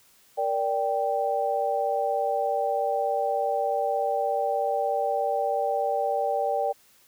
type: chord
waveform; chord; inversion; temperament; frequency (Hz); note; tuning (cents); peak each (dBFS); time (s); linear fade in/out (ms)
sine; G minor; first; equal with one note detuned; 466.2 / 582.9 / 784; Bb4 / D5 / G5; 0 / -13 / 0; -30 / -27 / -26; 0.37-6.73; 20
effects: white hiss -59 dBFS RMS until 7.07 s